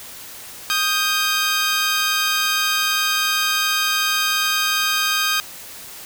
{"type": "tone pair together", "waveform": "15% pulse", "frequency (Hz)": [1244.5, 1581.3], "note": ["D#6", "G6"], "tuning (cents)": [0, 15], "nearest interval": "major third", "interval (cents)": 415, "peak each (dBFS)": -14, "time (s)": [0.7, 5.4], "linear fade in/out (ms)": 0, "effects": ["white hiss -37 dBFS RMS until 6.05 s"]}